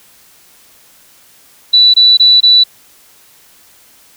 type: tone bursts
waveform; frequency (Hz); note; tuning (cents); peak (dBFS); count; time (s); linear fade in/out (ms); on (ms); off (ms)
sine; 3960; B7; +4; -3; 4; 1.73-2.639; 10; 210; 23
effects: white hiss -45 dBFS RMS until 4.16 s